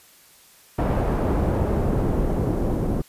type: noise with low-pass filter sweep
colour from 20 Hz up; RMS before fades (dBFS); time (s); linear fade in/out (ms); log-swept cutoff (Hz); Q
pink; -22; 0.78-3.02; 10; 840 to 420; 0.75
effects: white hiss -52 dBFS RMS until 3.08 s + resampled to 32000 Hz